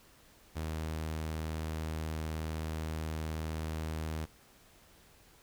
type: tone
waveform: sawtooth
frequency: 79 Hz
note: D#2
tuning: 27 cents sharp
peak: -31 dBFS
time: 0.55-4.26 s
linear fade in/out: 20 ms
effects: pink hiss -61 dBFS RMS until 5.42 s